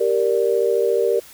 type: chord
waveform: sine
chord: G minor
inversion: none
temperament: equal with one note detuned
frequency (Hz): 392 / 466.2 / 585.3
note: G4 / Bb4 / D5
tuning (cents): 0 / 0 / -6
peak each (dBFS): -20 / -18 / -23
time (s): 0-1.2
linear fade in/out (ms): 10
effects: white hiss -44 dBFS RMS until 1.33 s